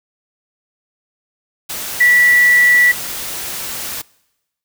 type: tone in noise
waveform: sine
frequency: 1954 Hz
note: B6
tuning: 19 cents flat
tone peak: -7 dBFS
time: 2-2.92 s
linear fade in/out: 10 ms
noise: white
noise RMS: -25 dBFS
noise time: 1.69-4.02 s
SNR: +15 dB
effects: noise-tail reverb RT60 1.0 s tail -24 dB re dry